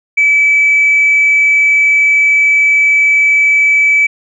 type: tone with frequency modulation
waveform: sine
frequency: 2300 Hz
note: D7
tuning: 37 cents flat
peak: -5 dBFS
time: 0.17-4.07 s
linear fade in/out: 10 ms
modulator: 33.1 Hz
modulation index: 0.38
effects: tanh soft clip ceiling -2 dBFS